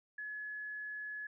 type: tone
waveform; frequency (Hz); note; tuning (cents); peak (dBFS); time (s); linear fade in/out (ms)
sine; 1700; G#6; +40; -40; 0.18-1.27; 5
effects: none